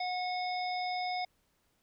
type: harmonic tone with a mistuned harmonic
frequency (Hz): 729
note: F#5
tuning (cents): -26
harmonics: 1 / 3 / 5 / 7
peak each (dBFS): -33 / -40 / -46 / -42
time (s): 0-1.25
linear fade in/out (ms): 5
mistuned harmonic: 7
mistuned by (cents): -16
effects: pink hiss -74 dBFS RMS until 1.82 s